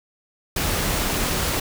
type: noise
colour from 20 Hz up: pink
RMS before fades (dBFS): -23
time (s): 0.56-1.6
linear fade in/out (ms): 5
effects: none